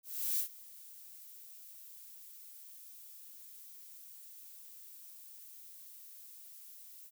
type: noise with ADSR envelope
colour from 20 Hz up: violet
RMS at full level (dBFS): -32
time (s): 0.03-7.11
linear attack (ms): 350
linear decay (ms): 100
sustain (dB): -21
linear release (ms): 44
effects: none